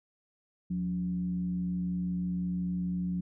sine tone with frequency modulation, 179.4 Hz, F3, 47 cents sharp, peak -29 dBFS, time 0.7-3.21 s, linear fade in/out 10 ms, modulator 104 Hz, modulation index 0.35, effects none

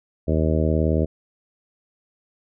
harmonic tone, 78.7 Hz, D#2, 20 cents sharp, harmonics 1 / 2 / 3 / 4 / 5 / 6 / 7 / 8, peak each -21 / -24 / -26 / -27 / -28 / -29 / -29 / -30 dBFS, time 0.27-1.06 s, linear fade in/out 20 ms, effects none

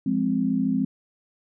sine chord, F minor, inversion none, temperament equal, 174.61 / 207.7 / 261.6 Hz, F3 / Ab3 / C4, 0 / 0 / 0 cents, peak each -28 / -25 / -23 dBFS, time 0.06-0.85 s, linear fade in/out 5 ms, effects none

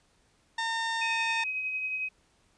harmonic tone, 910 Hz, A#5, 42 cents flat, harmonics 1 / 2 / 3 / 4 / 5 / 6 / 7 / 8 / 9, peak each -32 / -32 / -46 / -37 / -46 / -44 / -51 / -52 / -50 dBFS, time 0.58-1.44 s, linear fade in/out 5 ms
sine tone with tremolo, 2529 Hz, D#7, 28 cents sharp, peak -28 dBFS, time 1.01-2.09 s, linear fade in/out 10 ms, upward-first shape triangle, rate 11 Hz, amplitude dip 40%
effects pink hiss -67 dBFS RMS until 2.57 s + resampled to 22050 Hz

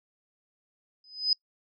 sine tone with exponential growth, 5020 Hz, D#8, 15 cents sharp, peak -18 dBFS, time 1.04-1.33 s, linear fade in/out 2 ms, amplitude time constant 63 ms, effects noise-tail reverb RT60 0.1 s tail -24 dB re dry

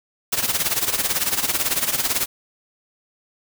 white noise with tremolo, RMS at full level -19 dBFS, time 0.32-2.26 s, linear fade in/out 10 ms, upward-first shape sine, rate 18 Hz, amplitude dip 75%, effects none

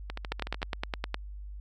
two click trains, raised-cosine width 0.3 ms, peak -20 / -14 dBFS, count 8 / 9, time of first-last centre 0.1-0.619 / 0.32-1.144 s, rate 13.5 / 9.71 Hz, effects added 50 Hz sine -39 dBFS peak until 1.6 s

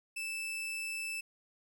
40% pulse tone, 2637 Hz, E7, in tune, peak -35 dBFS, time 0.16-1.21 s, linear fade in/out 10 ms, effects none

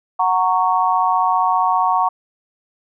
sine chord, F# major, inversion none, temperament just, 740 / 925 / 1110 Hz, F#5 / A#5 / C#6, 0 / -14 / +2 cents, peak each -18 dBFS, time 0.19-2.09 s, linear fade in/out 10 ms, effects none

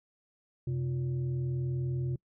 sine tone with frequency modulation, 130.1 Hz, C3, 9 cents flat, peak -29 dBFS, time 0.67-2.16 s, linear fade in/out 5 ms, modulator 220 Hz, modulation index 0.5, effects noise-tail reverb RT60 0.1 s tail -25 dB re dry

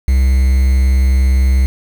triangle tone with quantisation, 65.6 Hz, C2, 5 cents sharp, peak -6 dBFS, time 0.08-1.66 s, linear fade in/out 0 ms, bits 5, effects none

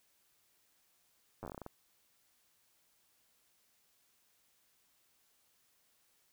slowing click train, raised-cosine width 1 ms, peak -30 dBFS, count 11, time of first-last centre 1.43-1.664 s, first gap 9 ms, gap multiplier 1.2, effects white hiss -73 dBFS RMS until 6.32 s

